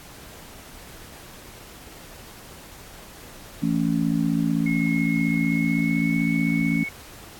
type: harmonic tone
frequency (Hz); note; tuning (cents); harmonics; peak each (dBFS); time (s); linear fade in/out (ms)
55.8; A1; +25; 3 / 4 / 5; -24 / -24 / -24; 3.62-6.84; 10
type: tone with pitch glide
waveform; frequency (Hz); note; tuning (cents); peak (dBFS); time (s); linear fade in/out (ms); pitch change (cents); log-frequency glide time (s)
sine; 2168 to 2211; C#7 to C#7; -39 to -5; -28; 4.66-6.89; 5; +34; 5.43-6.21
effects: pink hiss -44 dBFS RMS until 7.39 s + AAC 64 kbps